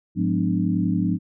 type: tone cluster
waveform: sine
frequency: 104.6 / 178.4 / 209.2 / 256 / 298.2 Hz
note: G#2 / F3 / G#3 / C4 / D4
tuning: +13 / +37 / +13 / -38 / +27 cents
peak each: -28 / -22 / -28 / -27 / -26 dBFS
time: 0.15-1.19 s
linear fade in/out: 50 ms
effects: none